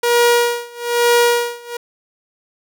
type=tone with tremolo; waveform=sawtooth; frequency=477.1 Hz; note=A#4; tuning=40 cents sharp; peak=-6 dBFS; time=0.03-1.77 s; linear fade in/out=5 ms; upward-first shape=sine; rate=1.1 Hz; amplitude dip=95%; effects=none